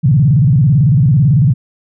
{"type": "tone with vibrato", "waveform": "sine", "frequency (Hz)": 136.9, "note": "C#3", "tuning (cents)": -21, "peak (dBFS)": -6, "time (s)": [0.03, 1.54], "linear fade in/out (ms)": 20, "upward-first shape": "square", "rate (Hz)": 18, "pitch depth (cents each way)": 240, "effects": []}